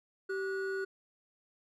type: tone pair together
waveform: triangle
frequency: 386.6 / 1459.6 Hz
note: G4 / F#6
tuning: -24 / -24 cents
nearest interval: octave + major seventh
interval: 2300 cents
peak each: -32 / -37 dBFS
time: 0.29-0.85 s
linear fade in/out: 10 ms
effects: none